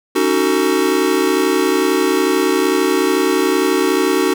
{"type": "chord", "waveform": "square", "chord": "D# half-diminished seventh", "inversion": "third", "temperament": "just", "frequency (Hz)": [280, 311.1, 373.4, 448], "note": ["C#4", "D#4", "F#4", "A4"], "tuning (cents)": [18, 0, 16, 31], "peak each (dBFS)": [-21, -20, -17, -21], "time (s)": [0.15, 4.34], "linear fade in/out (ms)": 10, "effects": []}